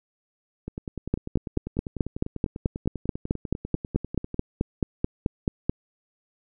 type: two click trains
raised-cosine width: 3 ms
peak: -19 / -9 dBFS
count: 38 / 22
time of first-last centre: 0.68-4.343 / 1.14-5.695 s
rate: 10.1 / 4.61 Hz
effects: none